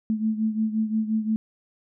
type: beating tone pair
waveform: sine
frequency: 217.4 / 223.1 Hz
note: A3 / A3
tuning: -21 / +24 cents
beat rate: 5.7 Hz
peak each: -23 / -28 dBFS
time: 0.1-1.36 s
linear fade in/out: 0 ms
effects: none